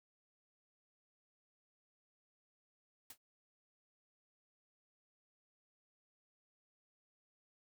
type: noise with exponential decay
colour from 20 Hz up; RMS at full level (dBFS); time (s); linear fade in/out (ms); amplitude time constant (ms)
white; -45; 3.1-3.18; 5; 16
effects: none